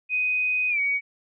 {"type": "tone with pitch glide", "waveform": "sine", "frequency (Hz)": [2500, 2253], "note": ["D#7", "C#7"], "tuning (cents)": [8, 28], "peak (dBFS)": -21, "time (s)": [0.09, 1.01], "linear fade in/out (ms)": 50, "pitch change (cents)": -180, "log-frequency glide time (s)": [0.69, 0.8], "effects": []}